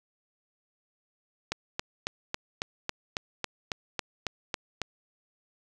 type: click train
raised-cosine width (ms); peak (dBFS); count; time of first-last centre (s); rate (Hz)
0.2; -12; 13; 1.52-4.817; 3.64
effects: none

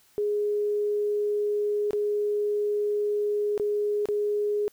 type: tone with dropouts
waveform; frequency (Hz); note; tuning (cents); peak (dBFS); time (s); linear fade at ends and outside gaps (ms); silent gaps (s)
sine; 415.3; G#4; 0; -23; 0.18-4.68; 0; 1.908-1.932 / 3.578-3.598 / 4.056-4.087
effects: white hiss -61 dBFS RMS until 4.72 s

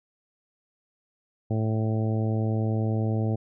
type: harmonic tone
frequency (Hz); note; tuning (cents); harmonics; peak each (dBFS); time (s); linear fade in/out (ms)
110; A2; 0; 1 / 2 / 3 / 4 / 5 / 6 / 7; -24 / -30 / -34 / -36 / -38 / -40 / -41; 1.5-3.36; 10
effects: none

